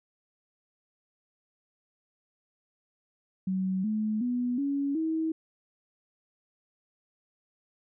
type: tone with pitch steps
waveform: sine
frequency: 188.3 / 215.1 / 245.6 / 280.5 / 320.4 Hz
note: F#3 / A3 / B3 / C#4 / E4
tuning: +31 / -39 / -9 / +21 / -49 cents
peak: -26 dBFS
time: 3.47-5.32 s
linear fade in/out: 5 ms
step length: 370 ms
effects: none